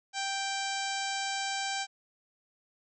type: harmonic tone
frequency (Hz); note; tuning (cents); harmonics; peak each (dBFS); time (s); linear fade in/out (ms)
784; G5; 0; 1 / 2 / 3 / 4 / 5 / 6 / 7 / 8 / 9 / 10; -35 / -38 / -40 / -41 / -42 / -43 / -43 / -44 / -45 / -45; 0.13-1.87; 50
effects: none